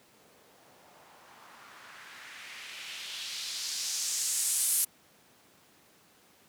violet noise with low-pass filter sweep, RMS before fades -36 dBFS, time 0.12-4.85 s, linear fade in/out 10 ms, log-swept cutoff 410 to 11000 Hz, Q 1.7, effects pink hiss -61 dBFS RMS until 6.48 s + high-pass 150 Hz 12 dB/octave

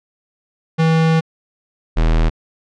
square tone pair in turn, 161.6 / 40.4 Hz, E3 / E1, -34 / -34 cents, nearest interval 2 octaves, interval 2400 cents, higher first, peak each -12 dBFS, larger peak neither, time 0.78-1.21 / 1.96-2.3 s, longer first, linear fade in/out 20 ms, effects low-pass 4000 Hz 12 dB/octave

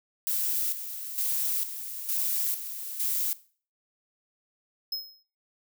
violet noise with tremolo, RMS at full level -28 dBFS, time 0.27-3.33 s, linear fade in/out 0 ms, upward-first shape square, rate 1.1 Hz, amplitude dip 65%
square tone with exponential decay, 5140 Hz, E8, 45 cents flat, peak -27 dBFS, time 4.92-5.23 s, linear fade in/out 5 ms, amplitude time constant 67 ms
effects noise-tail reverb RT60 0.4 s tail -17 dB re dry

